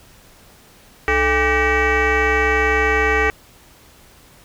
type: tone with frequency modulation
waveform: sine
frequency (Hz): 1173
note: D6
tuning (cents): -2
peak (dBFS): -12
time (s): 1.08-3.3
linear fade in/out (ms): 0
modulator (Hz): 369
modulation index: 3.1
effects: tanh soft clip ceiling -11 dBFS + pink hiss -48 dBFS RMS until 4.44 s